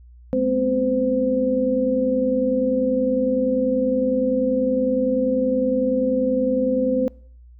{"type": "tone cluster", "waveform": "sine", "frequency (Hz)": [208.9, 239.5, 259.5, 514], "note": ["G#3", "A#3", "C4", "C5"], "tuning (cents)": [10, 47, -14, -31], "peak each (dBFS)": [-27, -28, -22, -20], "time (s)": [0.33, 7.08], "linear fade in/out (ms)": 0, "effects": ["noise-tail reverb RT60 0.6 s tail -25 dB re dry", "added 60 Hz sine -43 dBFS peak until 7.59 s"]}